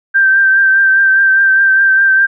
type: tone with vibrato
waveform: sine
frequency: 1568 Hz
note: G6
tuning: in tune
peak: -6 dBFS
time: 0.14-2.27 s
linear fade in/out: 20 ms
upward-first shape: triangle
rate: 4.9 Hz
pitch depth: 30 cents each way
effects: none